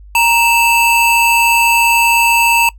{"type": "tone pair together", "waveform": "square", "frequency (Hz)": [932.3, 2637], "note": ["A#5", "E7"], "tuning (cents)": [0, 0], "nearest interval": "octave + tritone", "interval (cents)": 1800, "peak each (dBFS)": -12, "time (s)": [0.15, 2.69], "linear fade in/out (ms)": 2, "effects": ["noise-tail reverb RT60 0.1 s tail -22 dB re dry", "added 50 Hz sine -34 dBFS peak until 2.78 s"]}